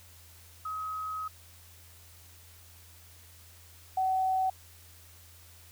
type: tone pair in turn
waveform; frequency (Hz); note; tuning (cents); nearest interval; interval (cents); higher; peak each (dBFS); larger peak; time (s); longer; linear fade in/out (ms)
sine; 1270 / 755.1; D#6 / F#5; +35 / +35; major sixth; 900; first; -33 / -25; second; 0.65-1.28 / 3.97-4.5; first; 5
effects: added 85 Hz sine -55 dBFS peak until 5.71 s + white hiss -56 dBFS RMS until 5.71 s